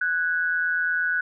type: tone pair together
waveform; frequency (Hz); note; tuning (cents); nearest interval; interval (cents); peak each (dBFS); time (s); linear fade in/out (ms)
sine; 1480 / 1648.4; F#6 / G#6; 0 / -13; major second; 187; -22 / -28; 0.01-1.21; 5
effects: none